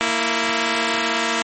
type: tone pair together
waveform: 5% pulse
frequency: 230.7 / 329.6 Hz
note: A#3 / E4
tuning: -18 / 0 cents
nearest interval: tritone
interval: 618 cents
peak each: -10 dBFS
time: 0.01-1.42 s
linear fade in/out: 0 ms
effects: MP3 32 kbps